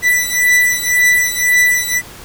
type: beating tone pair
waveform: 45% pulse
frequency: 1975.5 / 1977.4 Hz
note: B6 / B6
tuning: 0 / +2 cents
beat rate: 1.9 Hz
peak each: -14 / -13 dBFS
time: 0.02-2.02 s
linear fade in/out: 50 ms
effects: pink hiss -35 dBFS RMS until 2.24 s